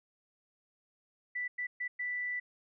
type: tone bursts at uneven times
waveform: sine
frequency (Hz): 1975.5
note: B6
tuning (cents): 0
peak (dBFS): -33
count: 4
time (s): 1.35-1.48 / 1.58-1.67 / 1.8-1.88 / 1.99-2.4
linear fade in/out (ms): 10
effects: none